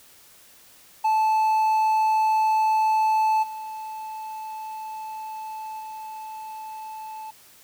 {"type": "tone with level steps", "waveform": "triangle", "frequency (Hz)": 873, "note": "A5", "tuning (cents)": -14, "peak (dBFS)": [-16, -30, -32], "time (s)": [1.04, 7.31], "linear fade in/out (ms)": 10, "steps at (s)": [3.42, 5.79], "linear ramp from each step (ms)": 20, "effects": ["white hiss -52 dBFS RMS until 7.63 s"]}